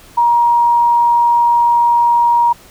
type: tone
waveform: sine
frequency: 947 Hz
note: A#5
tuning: 27 cents sharp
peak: -8 dBFS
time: 0.17-2.53 s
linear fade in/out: 10 ms
effects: pink hiss -42 dBFS RMS until 2.7 s